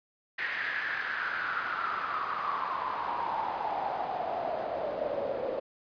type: noise with band-pass filter sweep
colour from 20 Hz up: pink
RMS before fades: -33 dBFS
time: 0.38-5.6 s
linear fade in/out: 10 ms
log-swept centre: 1900 to 520 Hz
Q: 6.5
effects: resampled to 11025 Hz